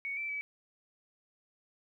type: tone with pitch steps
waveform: sine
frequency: 2229 / 2330 / 2290 Hz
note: C#7 / D7 / D7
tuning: +9 / -14 / -44 cents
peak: -34 dBFS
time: 0.05-0.41 s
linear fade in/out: 0 ms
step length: 120 ms
effects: 12-bit